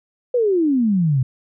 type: exponential sweep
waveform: sine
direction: down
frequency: 510 to 123.3 Hz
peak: -14 dBFS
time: 0.34-1.23 s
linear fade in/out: 5 ms
effects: none